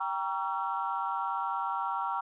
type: chord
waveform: sine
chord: G diminished seventh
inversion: none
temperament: just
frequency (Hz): 784 / 940.8 / 1128.9 / 1354.7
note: G5 / Bb5 / Db6 / Fb6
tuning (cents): 0 / +16 / +31 / +47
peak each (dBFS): -35 / -33 / -36 / -35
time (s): 0-2.21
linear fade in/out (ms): 10
effects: tanh soft clip ceiling -20 dBFS